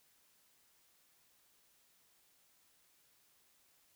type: silence
effects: white hiss -71 dBFS RMS until 3.95 s